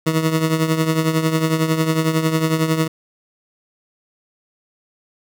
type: tone with tremolo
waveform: 20% pulse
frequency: 159.8 Hz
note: D#3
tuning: 47 cents sharp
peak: -8 dBFS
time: 0.06-2.88 s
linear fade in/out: 10 ms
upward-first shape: triangle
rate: 11 Hz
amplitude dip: 70%
effects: none